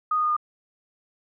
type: tone with pitch steps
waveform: sine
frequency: 1242 / 1233.4 / 1224.9 / 1216.4 Hz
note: D#6 / D#6 / D#6 / D#6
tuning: -3 / -16 / -27 / -40 cents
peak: -20 dBFS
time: 0.11-0.366 s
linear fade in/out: 5 ms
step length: 64 ms
effects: none